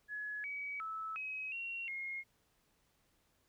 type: tone with pitch steps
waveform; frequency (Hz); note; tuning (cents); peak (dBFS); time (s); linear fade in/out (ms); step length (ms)
sine; 1693 / 2272 / 1306 / 2544 / 2740 / 2147; G#6 / C#7 / E6 / D#7 / F7 / C7; +33 / +42 / -17 / +38 / -34 / +44; -39; 0.08-2.24; 50; 360
effects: pink hiss -75 dBFS RMS until 3.48 s